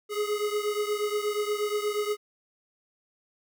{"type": "beating tone pair", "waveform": "square", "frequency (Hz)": [415.3, 423.7], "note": ["G#4", "G#4"], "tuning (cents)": [0, 35], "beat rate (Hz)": 8.4, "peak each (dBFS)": [-29, -32], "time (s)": [0.09, 2.17], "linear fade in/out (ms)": 50, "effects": []}